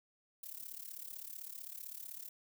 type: noise with amplitude modulation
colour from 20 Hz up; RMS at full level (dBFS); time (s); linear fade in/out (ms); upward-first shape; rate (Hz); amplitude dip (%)
violet; -44; 0.43-2.29; 5; sine; 35.7; 85
effects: none